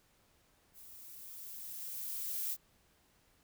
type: noise with level ramp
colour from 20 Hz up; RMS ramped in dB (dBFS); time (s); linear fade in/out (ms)
violet; -55 to -36; 0.73-2.57; 50
effects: pink hiss -70 dBFS RMS until 3.43 s